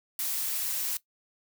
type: noise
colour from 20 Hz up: blue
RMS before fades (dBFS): -31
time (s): 0.19-0.97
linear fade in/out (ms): 2
effects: noise-tail reverb RT60 0.1 s tail -17 dB re dry